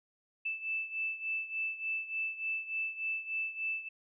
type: beating tone pair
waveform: sine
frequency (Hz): 2637 / 2640.4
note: E7 / E7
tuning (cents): 0 / +2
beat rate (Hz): 3.4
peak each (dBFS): -35 / -39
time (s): 0.45-3.89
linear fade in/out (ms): 10
effects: none